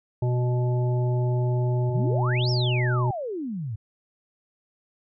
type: harmonic tone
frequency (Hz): 123.47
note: B2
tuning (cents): 0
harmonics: 1 / 3 / 5 / 7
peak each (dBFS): -21 / -31 / -35 / -38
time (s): 0.22-3.11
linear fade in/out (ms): 5
type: exponential two-way sweep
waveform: sine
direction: up then down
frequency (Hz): 99.8 to 5588 to 99.8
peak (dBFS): -28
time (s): 1.89-3.76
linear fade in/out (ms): 10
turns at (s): 2.5
effects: none